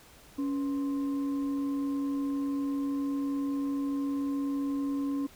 sine tone with frequency modulation, 279.4 Hz, C#4, 14 cents sharp, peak -28 dBFS, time 0.38-5.27 s, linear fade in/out 10 ms, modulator 771 Hz, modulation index 0.24, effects pink hiss -55 dBFS RMS until 5.35 s

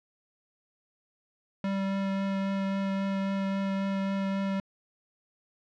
square tone with vibrato, 195 Hz, G3, 9 cents flat, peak -28 dBFS, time 1.64-4.6 s, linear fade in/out 2 ms, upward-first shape triangle, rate 3.7 Hz, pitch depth 10 cents each way, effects low-pass 3000 Hz 12 dB/octave

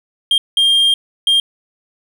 triangle tone bursts at uneven times, 3207 Hz, G7, 39 cents sharp, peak -8 dBFS, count 3, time 0.31-0.38 / 0.57-0.94 / 1.27-1.4 s, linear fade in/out 2 ms, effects none

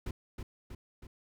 brown noise with echo, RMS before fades -36 dBFS, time 0.06-0.11 s, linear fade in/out 5 ms, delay 320 ms, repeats 3, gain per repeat -4 dB, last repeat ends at 1.07 s, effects none

